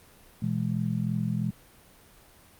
sine chord, E major, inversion second, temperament equal with one note detuned, 121.77 / 164.81 / 207.7 Hz, B2 / E3 / G#3, -24 / 0 / 0 cents, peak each -30 dBFS, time 0.42-1.51 s, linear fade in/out 5 ms, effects pink hiss -55 dBFS RMS until 2.59 s + Opus 32 kbps

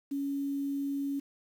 sine tone with quantisation, 279.8 Hz, C#4, 16 cents sharp, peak -30 dBFS, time 0.11-1.2 s, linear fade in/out 10 ms, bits 9, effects none

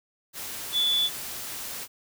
sine tone in noise, 3458 Hz, A7, 31 cents flat, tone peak -21 dBFS, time 0.72-1.1 s, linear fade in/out 50 ms, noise white, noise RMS -36 dBFS, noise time 0.33-1.88 s, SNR +12 dB, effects none

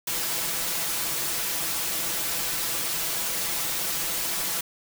white noise with comb filter, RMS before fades -28 dBFS, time 0.07-4.61 s, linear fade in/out 5 ms, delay 6 ms, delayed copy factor +0.7, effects none

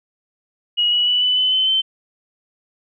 sine tone with pitch steps, 2900 / 2930 / 2961 / 2992 / 3023 / 3055 / 3087 Hz, F#7 / F#7 / F#7 / F#7 / F#7 / G7 / G7, -35 / -18 / +1 / +19 / +36 / -45 / -27 cents, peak -14 dBFS, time 0.77-1.82 s, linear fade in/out 20 ms, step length 150 ms, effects none

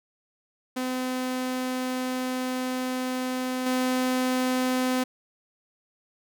sawtooth tone with level steps, 255.2 Hz, C4, 43 cents flat, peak -23 / -19 dBFS, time 0.76-5.04 s, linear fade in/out 10 ms, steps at 3.66 s, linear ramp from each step 5 ms, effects none

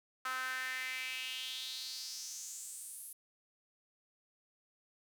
sawtooth tone with high-pass filter sweep, 258 Hz, C4, 24 cents flat, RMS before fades -42 dBFS, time 0.25-3.13 s, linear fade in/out 5 ms, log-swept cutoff 1300 to 11000 Hz, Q 4.3, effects none

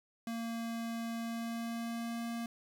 square tone with pitch glide, 230 to 232.8 Hz, A#3 to A#3, -23 to -2 cents, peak -37 dBFS, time 0.27-2.46 s, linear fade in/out 2 ms, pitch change +21 cents, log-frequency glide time 1.19-2.25 s, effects 11-bit

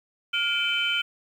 sine tone cluster, 1412 / 2336 / 2571 / 3066 Hz, F6 / D7 / E7 / G7, +19 / -10 / -44 / -39 cents, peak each -28 / -28 / -33 / -25 dBFS, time 0.33-1.02 s, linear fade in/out 10 ms, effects tanh soft clip ceiling -14 dBFS + 9-bit

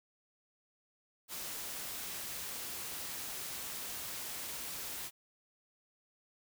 white noise, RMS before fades -42 dBFS, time 1.28-5.11 s, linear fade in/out 50 ms, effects none

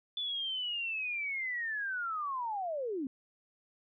sine linear sweep, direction down, 3487 to 246.9 Hz, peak -33 dBFS, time 0.17-3.07 s, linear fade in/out 2 ms, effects none

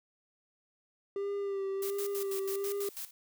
triangle tone with vibrato, 395.6 Hz, G4, 16 cents sharp, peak -30 dBFS, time 1.16-2.89 s, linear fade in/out 2 ms, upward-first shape sine, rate 1.4 Hz, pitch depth 31 cents each way
blue noise with tremolo, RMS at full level -40 dBFS, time 1.82-3.11 s, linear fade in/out 5 ms, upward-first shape square, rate 6.1 Hz, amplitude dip 80%
effects none

